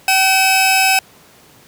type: tone pair together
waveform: sawtooth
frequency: 765 / 2583 Hz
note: G5 / E7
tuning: -42 / -36 cents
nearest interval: octave + major sixth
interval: 2106 cents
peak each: -10 dBFS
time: 0.08-0.99 s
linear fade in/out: 2 ms
effects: pink hiss -46 dBFS RMS until 1.67 s + high-pass 100 Hz 12 dB/octave